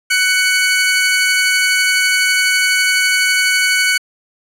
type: tone pair together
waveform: sawtooth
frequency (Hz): 1494 / 2235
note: F#6 / C#7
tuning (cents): +16 / +14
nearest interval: perfect fifth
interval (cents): 698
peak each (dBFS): -11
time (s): 0.1-3.98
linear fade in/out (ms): 10
effects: low-pass 12000 Hz 12 dB/octave